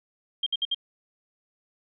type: tone bursts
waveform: sine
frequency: 3197 Hz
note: G7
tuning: 33 cents sharp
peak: -23 dBFS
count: 4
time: 0.43-0.746 s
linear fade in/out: 5 ms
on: 34 ms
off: 60 ms
effects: none